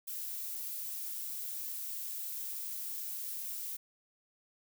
violet noise, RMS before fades -40 dBFS, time 0.07-3.77 s, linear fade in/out 10 ms, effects none

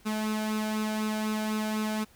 sawtooth tone with flanger, 215.5 Hz, A3, 36 cents flat, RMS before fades -30 dBFS, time 0.05-2.05 s, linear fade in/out 20 ms, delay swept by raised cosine 0.77 to 1.33 ms, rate 4 Hz, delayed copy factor +0.6, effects pink hiss -59 dBFS RMS until 2.15 s

